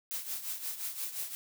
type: noise with tremolo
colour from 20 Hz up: blue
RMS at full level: -35 dBFS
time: 0.11-1.35 s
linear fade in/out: 0 ms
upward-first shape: triangle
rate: 5.7 Hz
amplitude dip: 75%
effects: none